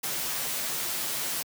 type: noise with comb filter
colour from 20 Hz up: white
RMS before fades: -31 dBFS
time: 0.03-1.43 s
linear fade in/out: 10 ms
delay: 9.9 ms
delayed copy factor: -0.6
effects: high-pass 100 Hz 12 dB/octave